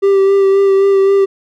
triangle tone with vibrato, 392 Hz, G4, in tune, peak -5 dBFS, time 0.02-1.26 s, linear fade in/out 20 ms, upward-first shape sine, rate 3.8 Hz, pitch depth 19 cents each way, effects none

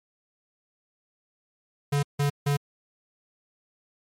square tone bursts, 143.1 Hz, D3, 45 cents flat, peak -22 dBFS, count 3, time 1.92-2.57 s, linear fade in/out 10 ms, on 110 ms, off 160 ms, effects MP3 64 kbps

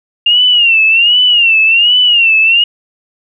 sine tone with vibrato, 2794 Hz, F7, in tune, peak -5 dBFS, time 0.26-2.64 s, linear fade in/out 5 ms, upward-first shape sine, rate 1.3 Hz, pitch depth 120 cents each way, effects none

